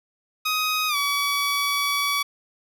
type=tone with pitch glide; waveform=15% pulse; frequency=1256 to 1138.5 Hz; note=D#6 to C#6; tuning=+16 to +46 cents; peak=-15 dBFS; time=0.45-2.23 s; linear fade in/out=10 ms; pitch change=-170 cents; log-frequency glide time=0.88-0.96 s; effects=none